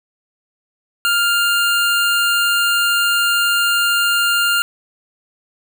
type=tone; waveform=25% pulse; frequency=1401 Hz; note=F6; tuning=5 cents sharp; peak=-10 dBFS; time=1.05-4.62 s; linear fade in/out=0 ms; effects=none